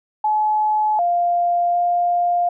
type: tone with pitch steps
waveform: sine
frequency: 854 / 698 / 702 Hz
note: G#5 / F5 / F5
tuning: +48 / -1 / +9 cents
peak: -15 dBFS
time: 0.24-2.49 s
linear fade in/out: 5 ms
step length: 750 ms
effects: none